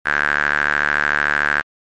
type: tone with band-pass filter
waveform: sawtooth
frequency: 73.42 Hz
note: D2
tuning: in tune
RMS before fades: -18 dBFS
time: 0.05-1.62 s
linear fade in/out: 20 ms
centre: 1600 Hz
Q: 7.9
effects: MP3 48 kbps